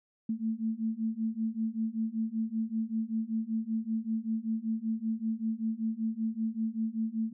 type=beating tone pair; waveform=sine; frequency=220 / 225.2 Hz; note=A3 / A3; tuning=0 / +40 cents; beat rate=5.2 Hz; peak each=-33 / -32 dBFS; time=0.29-7.33 s; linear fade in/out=5 ms; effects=none